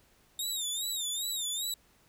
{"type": "tone with vibrato", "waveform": "20% pulse", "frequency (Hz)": 3689, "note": "A#7", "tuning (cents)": -19, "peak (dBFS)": -26, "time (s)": [0.39, 1.74], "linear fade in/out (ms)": 2, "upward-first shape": "sine", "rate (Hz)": 2.5, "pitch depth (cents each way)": 120, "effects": ["pink hiss -65 dBFS RMS until 2.08 s"]}